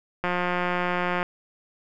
click train, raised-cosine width 0.5 ms, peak -11 dBFS, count 177, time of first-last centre 0.24-1.229 s, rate 178 Hz, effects none

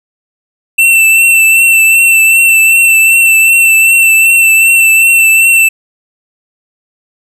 square tone with vibrato, 2681 Hz, E7, 29 cents sharp, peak -4 dBFS, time 0.78-5.69 s, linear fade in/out 10 ms, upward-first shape triangle, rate 2.6 Hz, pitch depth 30 cents each way, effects none

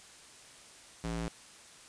square tone with high-pass filter, 56.5 Hz, A1, 47 cents sharp, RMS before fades -36 dBFS, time 1.04-1.28 s, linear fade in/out 0 ms, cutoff 110 Hz, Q 1.2, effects white hiss -54 dBFS RMS until 1.88 s + resampled to 22050 Hz

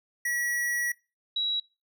square / sine tone pair in turn, 1928 / 3883 Hz, B6 / B7, -42 / -30 cents, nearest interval octave, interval 1212 cents, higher second, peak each -27 / -25 dBFS, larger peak second, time 0.25-0.92 / 1.36-1.6 s, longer first, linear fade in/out 5 ms, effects noise-tail reverb RT60 0.3 s tail -23 dB re dry

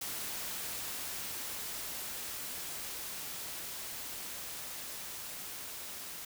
white noise with level ramp, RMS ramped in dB -39 to -44 dBFS, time 0.01-6.25 s, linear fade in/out 5 ms, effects none

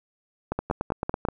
two click trains, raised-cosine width 1 ms, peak -12 / -12 dBFS, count 7 / 5, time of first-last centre 0.59-1.252 / 0.52-1.286 s, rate 9.07 / 5.22 Hz, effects none

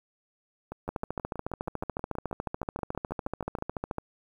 two click trains, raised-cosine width 1 ms, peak -17 / -23 dBFS, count 44 / 19, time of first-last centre 0.89-3.984 / 0.72-3.586 s, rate 13.9 / 6.28 Hz, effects 9-bit

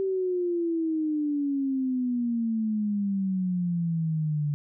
sine exponential sweep, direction down, 388.9 to 145 Hz, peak -24 dBFS, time 0-4.54 s, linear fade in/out 0 ms, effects none

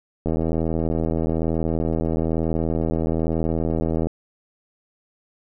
click train, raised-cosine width 2 ms, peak -10 dBFS, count 310, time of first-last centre 0.26-4.07 s, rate 81.1 Hz, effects none

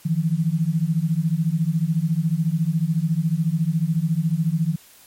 sine beating tone pair, 155.56 / 169.56 Hz, D#3 / E3, 0 / +49 cents, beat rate 14 Hz, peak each -21 dBFS, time 0.05-4.76 s, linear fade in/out 10 ms, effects white hiss -50 dBFS RMS until 5.06 s + MP3 64 kbps

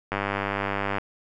click train, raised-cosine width 0.5 ms, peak -11 dBFS, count 87, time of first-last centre 0.12-0.983 s, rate 99.6 Hz, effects none

